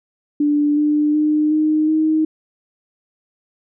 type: tone with pitch steps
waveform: sine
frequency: 293.7 / 298.5 / 303.4 / 308.3 / 313.3 Hz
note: D4 / D4 / D#4 / D#4 / D#4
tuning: 0 / +28 / -44 / -16 / +12 cents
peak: -13 dBFS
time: 0.4-2.25 s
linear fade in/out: 5 ms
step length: 370 ms
effects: none